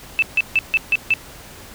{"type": "tone bursts", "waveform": "sine", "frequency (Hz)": 2637, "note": "E7", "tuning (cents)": 0, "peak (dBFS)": -12, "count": 6, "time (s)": [0.19, 1.138], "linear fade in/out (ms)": 0, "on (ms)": 33, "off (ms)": 150, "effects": ["pink hiss -40 dBFS RMS until 1.74 s"]}